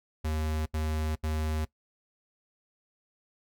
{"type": "tone bursts", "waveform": "square", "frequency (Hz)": 77.78, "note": "D#2", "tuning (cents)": 0, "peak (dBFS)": -29, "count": 3, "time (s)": [0.24, 1.652], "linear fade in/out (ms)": 10, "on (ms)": 420, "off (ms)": 76, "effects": ["noise-tail reverb RT60 0.1 s tail -20 dB re dry"]}